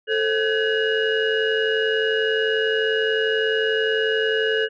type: tone cluster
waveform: sine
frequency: 441.7 / 533 / 1528 / 1683 / 2889 Hz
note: A4 / C5 / G6 / G#6 / F#7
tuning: +7 / +32 / -45 / +23 / -42 cents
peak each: -20 / -29 / -26 / -25 / -26 dBFS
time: 0.07-4.69 s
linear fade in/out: 50 ms
effects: tanh soft clip ceiling -11 dBFS